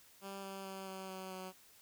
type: tone with pitch steps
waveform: 10% pulse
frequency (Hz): 196 / 194.08 / 192.19 / 190.31 / 188.45 / 186.61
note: G3 / G3 / G3 / F#3 / F#3 / F#3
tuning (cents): 0 / -17 / -34 / +49 / +32 / +15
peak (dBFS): -36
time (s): 0.21-1.53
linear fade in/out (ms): 50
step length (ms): 220
effects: white hiss -63 dBFS RMS until 1.81 s